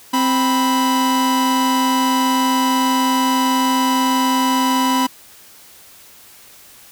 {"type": "tone pair together", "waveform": "45% pulse", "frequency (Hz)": [261.6, 986.4], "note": ["C4", "B5"], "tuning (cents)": [0, -2], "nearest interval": "octave + major seventh", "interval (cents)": 2298, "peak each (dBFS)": -17, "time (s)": [0.13, 5.07], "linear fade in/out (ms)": 10, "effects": ["white hiss -44 dBFS RMS until 6.91 s"]}